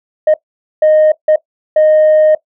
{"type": "tone bursts at uneven times", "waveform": "sine", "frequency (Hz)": 618, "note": "D#5", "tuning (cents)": -12, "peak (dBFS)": -3, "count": 4, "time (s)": [[0.27, 0.34], [0.82, 1.12], [1.28, 1.36], [1.76, 2.35]], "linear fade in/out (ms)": 5, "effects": ["noise-tail reverb RT60 0.1 s tail -18 dB re dry", "tanh soft clip ceiling -3 dBFS"]}